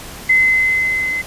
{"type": "tone with level ramp", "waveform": "sine", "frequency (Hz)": 2049, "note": "C7", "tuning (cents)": -37, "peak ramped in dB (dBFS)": [-8, -18], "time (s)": [0.29, 1.22], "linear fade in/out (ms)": 10, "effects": ["pink hiss -33 dBFS RMS until 1.26 s", "resampled to 32000 Hz"]}